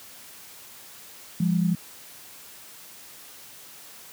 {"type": "tone pair together", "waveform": "sine", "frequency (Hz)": [172.6, 203.6], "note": ["F3", "G#3"], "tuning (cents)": [-20, -34], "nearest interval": "minor third", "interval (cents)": 286, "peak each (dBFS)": [-21, -25], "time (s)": [1.4, 1.75], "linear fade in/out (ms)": 5, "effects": ["white hiss -46 dBFS RMS until 4.12 s", "high-pass 80 Hz 12 dB/octave"]}